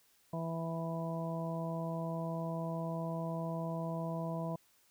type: harmonic tone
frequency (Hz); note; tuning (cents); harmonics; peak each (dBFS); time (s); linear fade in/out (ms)
164.81; E3; 0; 1 / 2 / 3 / 4 / 5 / 6; -37 / -46 / -46 / -41 / -54 / -45; 0.33-4.56; 5
effects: white hiss -69 dBFS RMS until 4.9 s